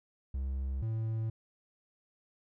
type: tone pair in turn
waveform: triangle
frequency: 66.7 / 111.56 Hz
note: C2 / A2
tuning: +34 / +24 cents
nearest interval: major sixth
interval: 890 cents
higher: second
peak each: -30 / -29 dBFS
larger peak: second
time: 0.34-0.82 / 0.82-1.3 s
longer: neither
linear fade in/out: 5 ms
effects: none